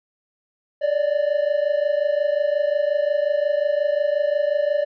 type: tone pair together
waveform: triangle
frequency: 574.4 / 600 Hz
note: D5 / D5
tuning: -39 / +37 cents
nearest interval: minor second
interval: 76 cents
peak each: -19 dBFS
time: 0.81-4.85 s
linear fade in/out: 20 ms
effects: resampled to 11025 Hz